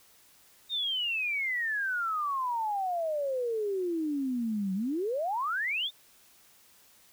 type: exponential two-way sweep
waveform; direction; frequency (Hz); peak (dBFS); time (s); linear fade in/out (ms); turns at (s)
sine; down then up; 3729 to 185.1 to 3729; -28; 0.69-5.91; 50; 4.74
effects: white hiss -60 dBFS RMS until 7.12 s